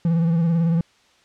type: tone with vibrato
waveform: triangle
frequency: 166.7 Hz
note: E3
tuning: 20 cents sharp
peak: -14 dBFS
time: 0.05-0.81 s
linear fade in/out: 2 ms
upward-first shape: sine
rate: 18 Hz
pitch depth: 49 cents each way
effects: white hiss -57 dBFS RMS until 1.24 s + low-pass 5000 Hz 12 dB/octave